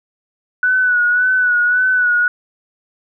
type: tone with vibrato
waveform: sine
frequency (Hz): 1480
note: F#6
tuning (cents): 0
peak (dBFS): -11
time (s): 0.63-2.28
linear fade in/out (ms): 2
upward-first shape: sine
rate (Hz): 1.8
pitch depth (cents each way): 41
effects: none